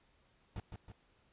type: noise with echo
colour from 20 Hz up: brown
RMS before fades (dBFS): -41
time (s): 0.56-0.6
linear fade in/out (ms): 2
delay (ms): 160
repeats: 2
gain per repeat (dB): -5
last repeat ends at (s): 0.92
effects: pink hiss -71 dBFS RMS until 1.32 s + resampled to 8000 Hz